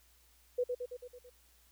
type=tone with echo; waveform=sine; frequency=493.9 Hz; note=B4; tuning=in tune; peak=-28 dBFS; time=0.58-0.64 s; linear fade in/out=10 ms; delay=110 ms; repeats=6; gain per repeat=-4 dB; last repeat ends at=1.3 s; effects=added 60 Hz sine -67 dBFS peak until 1.71 s + white hiss -67 dBFS RMS until 1.71 s